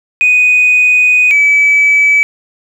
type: tone pair in turn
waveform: sine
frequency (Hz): 2489 / 2294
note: D#7 / D7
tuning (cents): 0 / -41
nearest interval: minor second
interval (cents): 141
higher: first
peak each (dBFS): -4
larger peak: neither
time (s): 0.21-1.31 / 1.31-2.23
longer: first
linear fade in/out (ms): 0
effects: tanh soft clip ceiling -2 dBFS + 7-bit